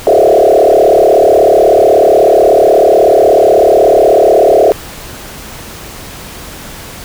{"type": "tone with frequency modulation", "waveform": "sine", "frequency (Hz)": 540, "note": "C#5", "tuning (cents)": -45, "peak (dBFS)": -3, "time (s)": [0.07, 4.72], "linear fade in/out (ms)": 0, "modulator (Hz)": 36.3, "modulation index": 4.5, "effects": ["pink hiss -28 dBFS RMS until 7.04 s"]}